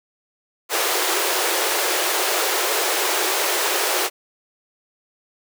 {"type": "high-pass noise", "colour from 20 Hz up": "pink", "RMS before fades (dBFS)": -21, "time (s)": [0.69, 4.1], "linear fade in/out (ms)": 50, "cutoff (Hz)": 340, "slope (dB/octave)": 96, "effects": []}